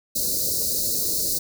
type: band-stop noise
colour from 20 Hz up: white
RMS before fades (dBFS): -24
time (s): 0.15-1.39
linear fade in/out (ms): 10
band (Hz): 610 to 4000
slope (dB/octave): 96
effects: none